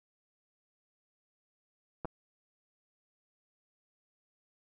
clicks, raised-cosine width 1 ms, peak -24 dBFS, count 2, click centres 2.048 / 2.054 s, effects none

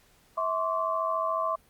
sine tone cluster, 650 / 1053 / 1147 Hz, E5 / C6 / D6, -24 / +11 / -41 cents, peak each -30 dBFS, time 0.37-1.56 s, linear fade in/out 10 ms, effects pink hiss -62 dBFS RMS until 1.69 s + Opus 48 kbps

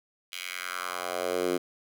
10% pulse tone with high-pass filter sweep, 90 Hz, F#2, 47 cents flat, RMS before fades -32 dBFS, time 0.32-1.58 s, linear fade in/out 10 ms, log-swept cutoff 2900 to 310 Hz, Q 2.1, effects none

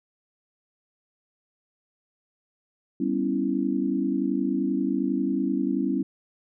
sine chord, C# half-diminished seventh, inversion second, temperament equal, 196 / 246.9 / 277.2 / 329.6 Hz, G3 / B3 / C#4 / E4, 0 / 0 / 0 / 0 cents, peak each -29 / -29 / -26 / -29 dBFS, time 3-6.03 s, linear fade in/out 5 ms, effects none

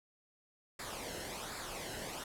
pink noise with flanger, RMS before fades -43 dBFS, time 0.79-2.24 s, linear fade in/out 5 ms, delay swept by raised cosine 0.33 to 0.86 ms, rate 1.3 Hz, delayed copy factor -0.6, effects low-pass 12000 Hz 12 dB/octave

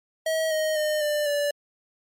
square tone with pitch steps, 640 / 624.7 / 609.7 / 595.1 / 580.8 Hz, D#5 / D#5 / D#5 / D5 / D5, +49 / +7 / -35 / +23 / -19 cents, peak -23 dBFS, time 0.26-1.51 s, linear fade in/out 5 ms, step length 250 ms, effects MP3 64 kbps

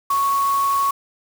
sine tone in noise, 1108.7 Hz, C#6, in tune, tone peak -16 dBFS, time 0.1-0.91 s, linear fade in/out 5 ms, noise white, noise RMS -33 dBFS, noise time 0.1-0.91 s, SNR +14 dB, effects none

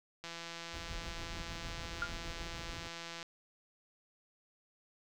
click train, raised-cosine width 0.2 ms, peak -27 dBFS, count 503, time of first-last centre 0.24-3.228 s, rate 168 Hz
brown noise with tremolo, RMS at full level -44 dBFS, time 0.73-2.88 s, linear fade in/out 10 ms, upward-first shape sine, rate 6.6 Hz, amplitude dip 40%
sine tone with exponential decay, 1409 Hz, F6, 15 cents sharp, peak -29 dBFS, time 2.02-2.13 s, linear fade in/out 2 ms, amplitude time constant 23 ms
effects none

